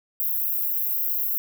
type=high-pass noise; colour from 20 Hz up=white; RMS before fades=-25 dBFS; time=0.2-1.38 s; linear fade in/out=0 ms; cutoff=12000 Hz; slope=96 dB/octave; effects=none